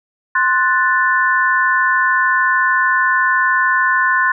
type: chord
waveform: sine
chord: F# diminished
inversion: second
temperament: equal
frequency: 1046.5 / 1480 / 1760 Hz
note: C6 / F#6 / A6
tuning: 0 / 0 / 0 cents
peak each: -16 dBFS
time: 0.35-4.32 s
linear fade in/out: 5 ms
effects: none